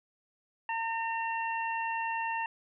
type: harmonic tone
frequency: 910 Hz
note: A#5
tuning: 42 cents flat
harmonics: 1 / 2 / 3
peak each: -32 / -37 / -38 dBFS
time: 0.69-2.46 s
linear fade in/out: 2 ms
effects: none